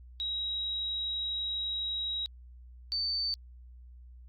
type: tone pair in turn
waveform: sine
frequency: 3833 / 4558 Hz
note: A#7 / C#8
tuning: +47 / +47 cents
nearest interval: minor third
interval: 300 cents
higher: second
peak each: -31 / -29 dBFS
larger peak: second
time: 0.2-2.26 / 2.92-3.34 s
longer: first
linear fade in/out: 0 ms
effects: added 61 Hz sine -48 dBFS peak until 4.28 s + Opus 48 kbps